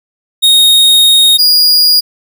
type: tone pair in turn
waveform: 45% pulse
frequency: 3729 / 4868 Hz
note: A#7 / D#8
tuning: 0 / -39 cents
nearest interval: perfect fourth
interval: 461 cents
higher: second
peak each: -4 dBFS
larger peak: neither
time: 0.42-1.38 / 1.38-2.01 s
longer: first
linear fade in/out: 20 ms
effects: none